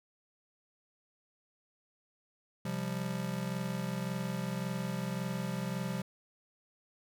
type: chord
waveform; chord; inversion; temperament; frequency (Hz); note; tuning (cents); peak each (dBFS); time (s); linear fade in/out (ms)
square; C suspended fourth; none; just; 130.81 / 174.42 / 196.22; C3 / F3 / G3; 0 / -2 / +2; -40 / -38 / -39; 2.65-6.02; 5
effects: none